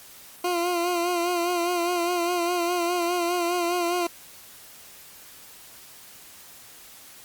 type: tone with vibrato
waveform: 20% pulse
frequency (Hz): 349.2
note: F4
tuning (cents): 0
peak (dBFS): -18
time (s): 0.44-4.07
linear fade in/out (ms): 5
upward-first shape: sine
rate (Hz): 4.9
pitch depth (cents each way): 46
effects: white hiss -47 dBFS RMS until 7.24 s + Opus 48 kbps